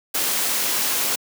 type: noise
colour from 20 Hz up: white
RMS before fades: -22 dBFS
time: 0.14-1.16 s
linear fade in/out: 10 ms
effects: high-pass 200 Hz 12 dB/octave